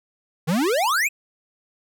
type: exponential sweep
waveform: square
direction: up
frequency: 146.83 to 2637 Hz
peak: -19 dBFS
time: 0.47-1.09 s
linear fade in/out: 20 ms
effects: none